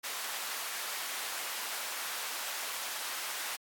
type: high-pass noise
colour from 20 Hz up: pink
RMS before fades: -38 dBFS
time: 0.03-3.57 s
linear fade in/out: 20 ms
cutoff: 1000 Hz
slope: 12 dB/octave
effects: AAC 64 kbps